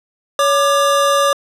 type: tone pair together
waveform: square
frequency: 562 / 1190.8 Hz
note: C#5 / D6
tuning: +24 / +24 cents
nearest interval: octave + minor second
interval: 1300 cents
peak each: -15 dBFS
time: 0.39-1.33 s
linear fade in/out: 2 ms
effects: low-pass 12000 Hz 12 dB/octave